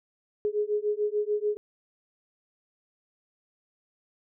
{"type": "beating tone pair", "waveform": "sine", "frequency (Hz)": [415.3, 422.1], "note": ["G#4", "G#4"], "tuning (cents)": [0, 28], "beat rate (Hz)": 6.8, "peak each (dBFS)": -28, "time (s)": [0.45, 1.57], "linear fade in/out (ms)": 0, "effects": []}